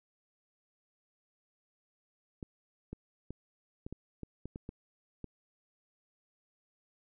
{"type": "clicks", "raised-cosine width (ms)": 3, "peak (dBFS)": -28, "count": 10, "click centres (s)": [2.428, 2.93, 3.306, 3.865, 3.926, 4.233, 4.456, 4.559, 4.691, 5.243], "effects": []}